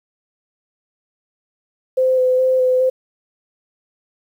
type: tone with vibrato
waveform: sine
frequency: 513 Hz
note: C5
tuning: 34 cents flat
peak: -12 dBFS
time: 1.97-2.9 s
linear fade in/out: 10 ms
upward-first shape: square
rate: 2.4 Hz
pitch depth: 13 cents each way
effects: 8-bit